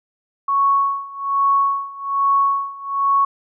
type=tone with tremolo; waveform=sine; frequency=1108.7 Hz; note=C#6; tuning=in tune; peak=-12 dBFS; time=0.48-3.25 s; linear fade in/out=5 ms; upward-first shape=sine; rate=1.2 Hz; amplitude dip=90%; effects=none